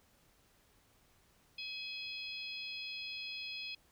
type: harmonic tone with a mistuned harmonic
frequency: 836 Hz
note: G#5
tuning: 11 cents sharp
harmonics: 3 / 4 / 5 / 6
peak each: -44 / -46 / -48 / -50 dBFS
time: 1.58-3.75 s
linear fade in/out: 5 ms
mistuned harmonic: 3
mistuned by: +24 cents
effects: pink hiss -69 dBFS RMS until 3.91 s